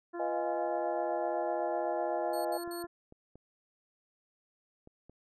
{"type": "harmonic tone", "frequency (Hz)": 345.3, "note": "F4", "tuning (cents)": -20, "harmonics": [1, 2, 3, 4, 5], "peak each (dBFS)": [-38, -44, -48, -50, -52], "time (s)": [0.13, 2.87], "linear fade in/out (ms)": 20}
{"type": "chord", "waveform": "sine", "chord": "F half-diminished seventh", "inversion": "second", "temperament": "equal", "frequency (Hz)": [493.9, 622.3, 698.5, 830.6], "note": ["Cb5", "Eb5", "F5", "Ab5"], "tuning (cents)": [0, 0, 0, 0], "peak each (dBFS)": [-39, -34, -38, -37], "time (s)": [0.19, 2.58], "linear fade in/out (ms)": 10}
{"type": "tone bursts", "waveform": "15% pulse", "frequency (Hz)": 4350, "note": "C#8", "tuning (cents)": -33, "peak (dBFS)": -38, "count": 3, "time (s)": [2.33, 2.828], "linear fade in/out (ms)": 5, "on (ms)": 120, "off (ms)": 69}
{"type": "clicks", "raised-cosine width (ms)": 2, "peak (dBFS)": -39, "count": 6, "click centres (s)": [2.676, 2.842, 3.124, 3.356, 4.874, 5.096]}
{"effects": ["resampled to 32000 Hz"]}